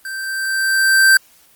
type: tone with level ramp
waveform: square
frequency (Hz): 1563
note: G6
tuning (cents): -6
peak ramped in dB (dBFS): -26 to -7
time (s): 0.05-1.17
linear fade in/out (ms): 2
effects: white hiss -51 dBFS RMS until 1.55 s + Opus 24 kbps